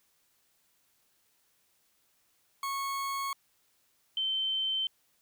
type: tone pair in turn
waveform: 40% pulse / sine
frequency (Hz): 1100 / 3095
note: C#6 / G7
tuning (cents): -14 / -23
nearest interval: octave + tritone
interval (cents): 1791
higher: second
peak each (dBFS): -31 / -28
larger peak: second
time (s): 2.63-3.33 / 4.17-4.87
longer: neither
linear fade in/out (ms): 2
effects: white hiss -71 dBFS RMS until 5.21 s